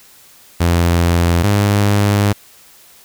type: tone pair in turn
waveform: sawtooth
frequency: 85.8 / 102.03 Hz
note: F2 / G#2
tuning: -30 / -30 cents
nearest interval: minor third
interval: 300 cents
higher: second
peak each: -7 dBFS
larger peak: neither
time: 0.6-1.43 / 1.43-2.33 s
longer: second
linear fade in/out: 10 ms
effects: white hiss -45 dBFS RMS until 3.04 s